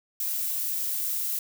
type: noise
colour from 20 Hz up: violet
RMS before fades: -29 dBFS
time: 0.2-1.39 s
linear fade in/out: 2 ms
effects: none